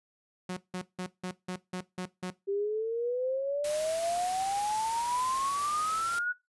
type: tone bursts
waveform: sawtooth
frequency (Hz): 182.7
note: F#3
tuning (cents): -22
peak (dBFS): -29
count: 8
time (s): 0.49-2.304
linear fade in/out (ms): 5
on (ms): 78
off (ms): 170
type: exponential sweep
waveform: sine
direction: up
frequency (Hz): 392 to 1480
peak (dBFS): -28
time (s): 2.47-6.33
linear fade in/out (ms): 20
type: noise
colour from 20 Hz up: white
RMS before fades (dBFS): -39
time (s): 3.64-6.19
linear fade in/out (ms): 5
effects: noise-tail reverb RT60 0.2 s tail -18 dB re dry + resampled to 24000 Hz